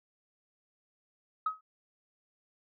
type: tone with exponential decay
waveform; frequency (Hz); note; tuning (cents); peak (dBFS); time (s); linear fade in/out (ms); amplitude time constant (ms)
sine; 1271; D#6; +36; -24; 1.46-1.61; 5; 31
effects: tanh soft clip ceiling -20 dBFS